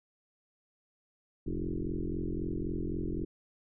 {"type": "tone with frequency modulation", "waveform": "sine", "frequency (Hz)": 164.6, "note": "E3", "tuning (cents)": -2, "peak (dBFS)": -31, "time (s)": [1.46, 3.25], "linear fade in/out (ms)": 10, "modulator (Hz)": 43.8, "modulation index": 4.8, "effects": []}